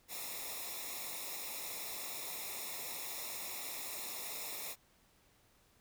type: noise with comb filter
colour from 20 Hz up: white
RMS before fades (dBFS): -43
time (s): 0.08-4.76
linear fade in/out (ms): 50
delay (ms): 0.65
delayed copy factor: -0.85
effects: pink hiss -69 dBFS RMS until 5.8 s